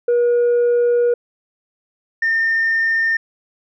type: tone pair in turn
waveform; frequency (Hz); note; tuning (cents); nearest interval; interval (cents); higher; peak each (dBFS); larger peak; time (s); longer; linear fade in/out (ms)
sine; 480.1 / 1812.6; B4 / A#6; -49 / -49; octave + major seventh; 2300; second; -10 / -13; first; 0.08-1.14 / 2.22-3.17; first; 5
effects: tanh soft clip ceiling -11 dBFS